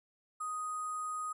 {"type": "tone with sample-and-hold", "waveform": "sine", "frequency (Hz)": 1244.5, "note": "D#6", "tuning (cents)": 0, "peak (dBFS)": -35, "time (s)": [0.4, 1.33], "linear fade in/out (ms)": 10, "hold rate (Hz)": 8820, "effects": ["resampled to 24000 Hz"]}